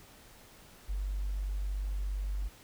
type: tone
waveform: sine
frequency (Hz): 48.67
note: G1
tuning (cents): -12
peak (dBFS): -31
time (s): 0.88-2.49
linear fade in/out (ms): 20
effects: pink hiss -56 dBFS RMS until 2.63 s